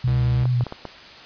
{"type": "tone with vibrato", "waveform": "sine", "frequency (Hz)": 123.47, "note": "B2", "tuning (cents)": 0, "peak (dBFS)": -17, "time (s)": [0.04, 0.64], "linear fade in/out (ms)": 5, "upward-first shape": "square", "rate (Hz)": 3, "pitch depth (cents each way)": 22}
{"type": "tone", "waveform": "square", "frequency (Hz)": 67.2, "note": "C2", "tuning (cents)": 47, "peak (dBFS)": -27, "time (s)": [0.07, 0.44], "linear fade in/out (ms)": 5}
{"type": "clicks", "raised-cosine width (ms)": 1, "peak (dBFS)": -17, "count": 5, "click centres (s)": [0.455, 0.609, 0.667, 0.724, 0.853]}
{"effects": ["white hiss -42 dBFS RMS until 1.25 s", "resampled to 11025 Hz"]}